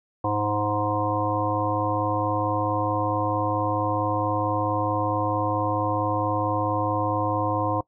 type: harmonic tone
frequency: 104.5 Hz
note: G#2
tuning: 11 cents sharp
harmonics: 1 / 3 / 5 / 7 / 9 / 10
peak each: -29 / -29 / -29 / -29 / -29 / -29 dBFS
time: 0.24-7.81 s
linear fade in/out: 5 ms
effects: noise-tail reverb RT60 0.1 s tail -21 dB re dry